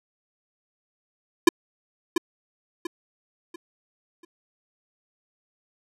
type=tone with echo; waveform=square; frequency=341.5 Hz; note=F4; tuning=39 cents flat; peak=-10 dBFS; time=1.47-1.49 s; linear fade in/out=5 ms; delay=690 ms; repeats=4; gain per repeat=-9 dB; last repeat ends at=4.25 s; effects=low-pass 12000 Hz 12 dB/octave